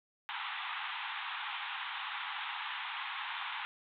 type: band-pass noise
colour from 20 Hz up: pink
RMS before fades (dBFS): -40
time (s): 0.29-3.65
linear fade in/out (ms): 0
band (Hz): 800 to 3700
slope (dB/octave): 96
effects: none